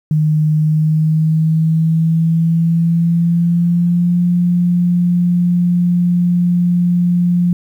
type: tone with pitch glide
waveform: sine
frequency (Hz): 153.9 to 175.77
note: D#3 to F3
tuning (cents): -19 to +11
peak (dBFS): -10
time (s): 0.11-7.53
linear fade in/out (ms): 2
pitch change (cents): +230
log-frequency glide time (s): 0.53-4.22
effects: 8-bit